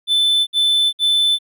triangle tone bursts, 3520 Hz, A7, in tune, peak -11 dBFS, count 3, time 0.07-1.388 s, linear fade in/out 50 ms, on 400 ms, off 59 ms, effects none

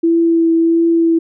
sine tone with vibrato, 331.8 Hz, E4, 11 cents sharp, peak -9 dBFS, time 0.03-1.19 s, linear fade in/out 10 ms, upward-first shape triangle, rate 1.5 Hz, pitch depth 16 cents each way, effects none

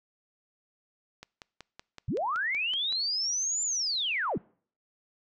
click train, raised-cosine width 0.2 ms, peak -26 dBFS, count 10, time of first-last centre 1.23-2.925 s, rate 5.31 Hz
sine linear two-way sweep, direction up then down, 72 to 7210 to 100 Hz, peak -27 dBFS, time 2.08-4.38 s, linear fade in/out 5 ms, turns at 3.63 s
effects noise-tail reverb RT60 0.5 s tail -25 dB re dry

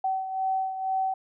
sine beating tone pair, 762 / 764.1 Hz, G5 / G5, -49 / -44 cents, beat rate 2.1 Hz, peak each -26 / -33 dBFS, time 0.04-1.14 s, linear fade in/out 5 ms, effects none

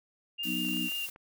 sine tone with vibrato, 2794 Hz, F7, in tune, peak -32 dBFS, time 0.38-1.07 s, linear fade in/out 20 ms, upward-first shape sine, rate 5.6 Hz, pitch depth 13 cents each way
blue noise, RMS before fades -41 dBFS, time 0.43-1.1 s, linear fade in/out 5 ms
harmonic tone, 61.74 Hz, B1, in tune, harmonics 3 / 4 / 5, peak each -36 / -36 / -36 dBFS, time 0.44-0.9 s, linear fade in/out 50 ms
clicks, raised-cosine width 0.5 ms, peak -37 dBFS, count 8, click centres 0.65 / 0.687 / 0.736 / 0.769 / 0.885 / 0.919 / 1.088 / 1.161 s
effects none

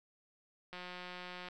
click train, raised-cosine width 0.3 ms, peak -30 dBFS, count 137, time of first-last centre 0.73-1.486 s, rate 180 Hz, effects none

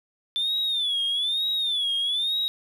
sine tone with vibrato, 3520 Hz, A7, in tune, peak -21 dBFS, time 0.36-2.48 s, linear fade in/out 0 ms, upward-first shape sine, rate 1.1 Hz, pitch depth 140 cents each way, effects tanh soft clip ceiling -20 dBFS + 9-bit

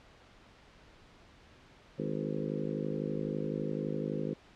harmonic tone with a mistuned harmonic, 51.91 Hz, G#1, in tune, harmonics 3 / 4 / 5 / 6 / 7 / 8 / 9 / 10, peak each -38 / -39 / -40 / -41 / -41 / -42 / -43 / -43 dBFS, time 1.98-4.34 s, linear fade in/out 10 ms, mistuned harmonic 9, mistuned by +21 cents, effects pink hiss -58 dBFS RMS until 4.55 s + low-pass 4000 Hz 12 dB/octave

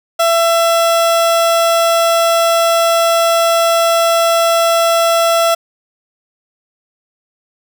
30% pulse tone, 670 Hz, E5, 28 cents sharp, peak -7 dBFS, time 0.19-5.55 s, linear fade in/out 10 ms, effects none

